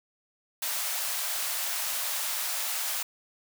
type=high-pass noise; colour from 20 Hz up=white; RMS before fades=-31 dBFS; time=0.62-3.03 s; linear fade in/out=5 ms; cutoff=570 Hz; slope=48 dB/octave; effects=none